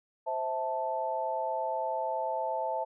sine chord, A minor, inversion first, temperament equal with one note detuned, 523.3 / 652.1 / 880 Hz, C5 / E5 / A5, 0 / -19 / 0 cents, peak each -36 / -34 / -32 dBFS, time 0.26-2.85 s, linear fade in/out 20 ms, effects none

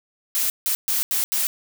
blue noise bursts at uneven times, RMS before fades -22 dBFS, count 5, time 0.35-0.5 / 0.66-0.75 / 0.88-1.03 / 1.11-1.24 / 1.32-1.47 s, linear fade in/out 0 ms, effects none

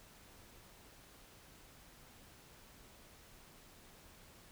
silence, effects pink hiss -60 dBFS RMS until 4.51 s

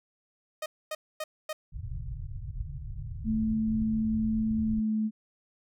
sawtooth tone bursts, 620 Hz, D#5, 6 cents flat, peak -28 dBFS, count 4, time 0.62-1.53 s, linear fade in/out 5 ms, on 40 ms, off 250 ms
pink low-pass noise, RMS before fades -37 dBFS, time 1.72-4.81 s, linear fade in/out 20 ms, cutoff 150 Hz, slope 96 dB/octave
sine tone with pitch glide, 219.8 to 217 Hz, A3 to A3, -2 to -24 cents, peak -25 dBFS, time 3.24-5.11 s, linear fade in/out 50 ms, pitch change -22 cents, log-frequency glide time 4.58-4.91 s
effects none

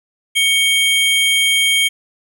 square tone pair together, 2230 / 3190 Hz, C#7 / G7, +10 / +30 cents, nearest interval tritone, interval 620 cents, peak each -16 / -15 dBFS, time 0.35-1.89 s, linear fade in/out 20 ms, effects none

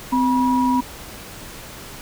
sine tone pair together, 256.8 / 968 Hz, C4 / B5, -32 / -35 cents, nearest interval octave + major seventh, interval 2297 cents, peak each -17 / -19 dBFS, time 0.12-0.81 s, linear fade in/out 10 ms, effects pink hiss -37 dBFS RMS until 2.01 s

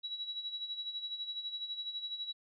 sine tone with tremolo, 3900 Hz, B7, 23 cents flat, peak -35 dBFS, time 0.03-2.33 s, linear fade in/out 20 ms, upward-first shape sine, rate 12 Hz, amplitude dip 65%, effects none

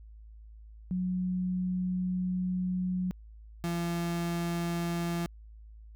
sine / 35% pulse tone pair in turn, 182.8 / 170.71 Hz, F#3 / F3, -21 / -39 cents, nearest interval minor second, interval 118 cents, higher first, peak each -28 dBFS, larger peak neither, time 0.91-3.11 / 3.64-5.26 s, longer first, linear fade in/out 0 ms, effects added 54 Hz sine -47 dBFS peak until 5.95 s

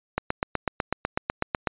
click train, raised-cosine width 0.5 ms, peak -8 dBFS, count 13, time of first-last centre 0.18-1.673 s, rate 8.04 Hz, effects resampled to 8000 Hz

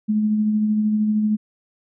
sine tone with tremolo, 213.2 Hz, G#3, 46 cents sharp, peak -15 dBFS, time 0.08-1.37 s, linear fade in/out 20 ms, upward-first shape sine, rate 13 Hz, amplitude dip 30%, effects none

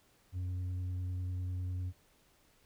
triangle tone with tanh clipping, 91 Hz, F#2, 28 cents flat, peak -35 dBFS, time 0.32-1.93 s, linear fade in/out 50 ms, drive 8 dB, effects pink hiss -68 dBFS RMS until 2.65 s

